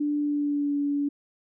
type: tone with pitch glide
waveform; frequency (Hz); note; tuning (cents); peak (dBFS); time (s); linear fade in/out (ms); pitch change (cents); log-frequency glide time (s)
sine; 293.7 to 286.5; D4 to D4; 0 to -43; -23; 0-1.09; 10; -43; 0.18-0.77
effects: none